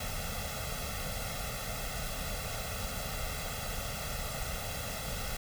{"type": "noise with comb filter", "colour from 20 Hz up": "pink", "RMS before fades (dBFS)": -37, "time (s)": [0, 5.37], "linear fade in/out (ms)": 5, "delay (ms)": 1.5, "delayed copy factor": 0.95, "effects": []}